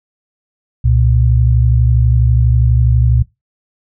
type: tone pair together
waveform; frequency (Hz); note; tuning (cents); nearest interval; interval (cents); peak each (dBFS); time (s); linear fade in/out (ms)
sine; 66.79 / 119; C2 / A#2; +36 / +36; minor seventh; 1000; -11; 0.84-3.23; 10
effects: noise-tail reverb RT60 0.2 s tail -20 dB re dry